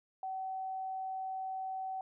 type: tone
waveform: sine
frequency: 760 Hz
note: F#5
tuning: 46 cents sharp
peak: -36 dBFS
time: 0.23-2.01 s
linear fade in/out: 2 ms
effects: none